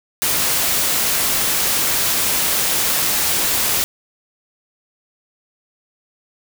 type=noise; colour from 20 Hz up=white; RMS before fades=-18 dBFS; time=0.22-3.84 s; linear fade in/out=0 ms; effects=none